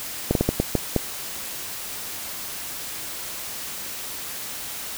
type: slowing click train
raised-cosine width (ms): 2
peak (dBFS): -5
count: 7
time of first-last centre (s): 0.31-0.963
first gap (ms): 42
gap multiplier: 1.38
effects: white hiss -33 dBFS RMS until 4.97 s